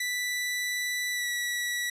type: tone with pitch glide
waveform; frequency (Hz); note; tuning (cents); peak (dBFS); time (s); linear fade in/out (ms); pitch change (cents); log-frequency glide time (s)
sawtooth; 1975.5 to 1943.8; B6 to B6; 0 to -28; -25; 0-1.9; 5; -28; 1.12-1.28
effects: resampled to 32000 Hz